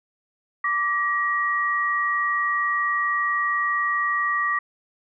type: tone pair together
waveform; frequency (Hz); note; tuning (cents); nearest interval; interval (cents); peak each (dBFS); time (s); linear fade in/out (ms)
sine; 1167.8 / 1900; D6 / A#6; -10 / +33; minor sixth; 843; -23; 0.64-4.59; 5
effects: none